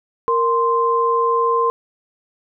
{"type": "tone pair together", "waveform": "sine", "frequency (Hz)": [464.8, 1043.4], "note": ["A#4", "C6"], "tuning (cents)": [-5, -5], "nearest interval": "octave + major second", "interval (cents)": 1400, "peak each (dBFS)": [-18, -16], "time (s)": [0.28, 1.7], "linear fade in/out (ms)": 0, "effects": []}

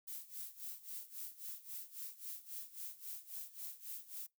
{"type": "noise with tremolo", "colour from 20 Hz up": "violet", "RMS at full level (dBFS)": -45, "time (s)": [0.07, 4.27], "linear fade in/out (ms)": 10, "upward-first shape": "sine", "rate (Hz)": 3.7, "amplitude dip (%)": 85, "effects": ["noise-tail reverb RT60 0.2 s tail -25 dB re dry"]}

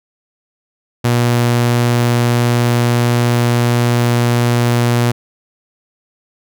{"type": "tone", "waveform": "sawtooth", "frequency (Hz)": 119.9, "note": "A#2", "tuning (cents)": 49, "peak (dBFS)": -7, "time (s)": [1.04, 5.12], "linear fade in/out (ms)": 10, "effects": []}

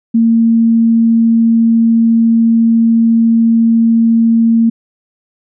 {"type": "tone", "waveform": "sine", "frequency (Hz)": 228.5, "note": "A#3", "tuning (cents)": -34, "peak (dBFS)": -6, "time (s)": [0.14, 4.7], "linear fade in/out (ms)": 10, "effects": []}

